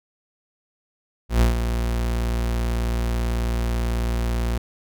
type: tone with ADSR envelope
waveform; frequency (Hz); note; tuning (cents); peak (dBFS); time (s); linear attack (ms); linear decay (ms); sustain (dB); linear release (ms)
40% pulse; 58.27; A#1; 0; -12; 1.29-4.58; 120; 130; -8; 5
effects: none